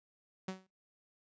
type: tone with exponential decay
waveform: sawtooth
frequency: 188.1 Hz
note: F#3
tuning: 29 cents sharp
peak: -31 dBFS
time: 0.48-0.67 s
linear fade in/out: 5 ms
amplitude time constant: 41 ms
effects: noise-tail reverb RT60 0.2 s tail -24 dB re dry + resampled to 16000 Hz